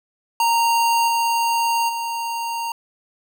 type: tone with level steps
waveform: square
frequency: 927 Hz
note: A#5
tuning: 10 cents flat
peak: -16 / -18 / -24 dBFS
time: 0.4-2.72 s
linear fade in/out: 2 ms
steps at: 1.07 / 1.88 s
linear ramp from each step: 20 ms
effects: none